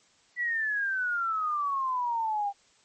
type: exponential sweep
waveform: sine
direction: down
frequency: 1975.5 to 791 Hz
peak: -26 dBFS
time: 0.36-2.53 s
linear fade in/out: 50 ms
effects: white hiss -63 dBFS RMS until 2.84 s + MP3 32 kbps